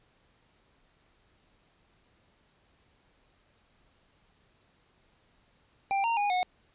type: tone with pitch steps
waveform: square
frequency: 788 / 923 / 820 / 730 Hz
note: G5 / A#5 / G#5 / F#5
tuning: +9 / -17 / -22 / -24 cents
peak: -26 dBFS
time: 5.91-6.43 s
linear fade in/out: 0 ms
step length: 130 ms
effects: pink hiss -67 dBFS RMS until 6.74 s + resampled to 8000 Hz